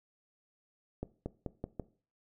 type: accelerating click train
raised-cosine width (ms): 2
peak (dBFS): -23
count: 5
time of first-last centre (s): 1.03-1.797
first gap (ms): 230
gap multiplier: 0.88
effects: noise-tail reverb RT60 0.4 s tail -18 dB re dry